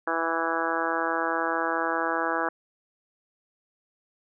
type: harmonic tone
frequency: 164.81 Hz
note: E3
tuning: in tune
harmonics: 2 / 3 / 4 / 5 / 6 / 7 / 8 / 9 / 10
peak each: -33 / -33 / -33 / -33 / -33 / -33 / -33 / -33 / -33 dBFS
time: 0.07-2.49 s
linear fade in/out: 5 ms
effects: none